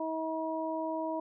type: harmonic tone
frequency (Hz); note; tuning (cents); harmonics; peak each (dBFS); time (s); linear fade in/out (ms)
320; D#4; +49; 1 / 2 / 3; -36 / -35 / -37; 0-1.2; 5
effects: none